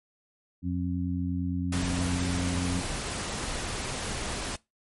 harmonic tone, 89 Hz, F2, 33 cents sharp, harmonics 1 / 2 / 3, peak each -31 / -31 / -31 dBFS, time 0.62-2.84 s, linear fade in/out 50 ms
pink noise, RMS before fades -33 dBFS, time 1.72-4.56 s, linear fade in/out 5 ms
effects noise-tail reverb RT60 0.2 s tail -21 dB re dry + MP3 48 kbps

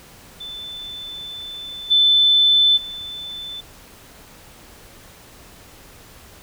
sine tone with level steps, 3520 Hz, A7, in tune, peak -30 / -11 / -29 dBFS, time 0.4-3.61 s, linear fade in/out 10 ms, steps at 1.9 / 2.76 s, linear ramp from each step 20 ms, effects pink hiss -45 dBFS RMS until 6.42 s

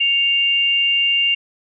sine tone pair together, 2217 / 2793 Hz, C#7 / F7, 0 / -1 cents, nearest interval major third, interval 399 cents, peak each -25 / -14 dBFS, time 0-1.35 s, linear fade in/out 10 ms, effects none

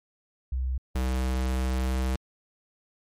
sine / square tone pair in turn, 64.3 / 64.3 Hz, C2 / C2, -30 / -30 cents, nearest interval unison, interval 0 cents, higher neither, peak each -25 dBFS, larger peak neither, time 0.52-0.78 / 0.95-2.16 s, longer second, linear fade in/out 5 ms, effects MP3 64 kbps

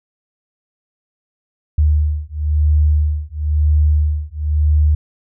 sine beating tone pair, 75 / 75.99 Hz, D2 / D#2, +37 / -40 cents, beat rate 0.99 Hz, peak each -15 dBFS, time 1.78-4.95 s, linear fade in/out 5 ms, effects none

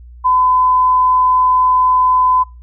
sine tone, 1012 Hz, B5, 42 cents sharp, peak -9 dBFS, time 0.24-2.44 s, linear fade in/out 20 ms, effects noise-tail reverb RT60 0.3 s tail -23 dB re dry + added 60 Hz sine -34 dBFS peak until 2.62 s

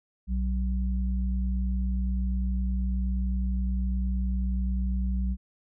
sine tone pair together, 60.61 / 189.9 Hz, B1 / F#3, -32 / +45 cents, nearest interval octave + minor sixth, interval 1977 cents, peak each -25 / -32 dBFS, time 0.27-5.37 s, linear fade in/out 50 ms, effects none

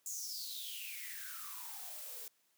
blue noise with high-pass filter sweep, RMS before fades -45 dBFS, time 0.06-2.28 s, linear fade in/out 2 ms, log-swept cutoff 7100 to 420 Hz, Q 9.6, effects white hiss -75 dBFS RMS until 2.57 s + high-pass 150 Hz 12 dB/octave

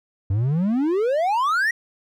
triangle exponential sweep, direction up, 92.5 to 1938 Hz, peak -16 dBFS, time 0.3-1.71 s, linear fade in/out 5 ms, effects none

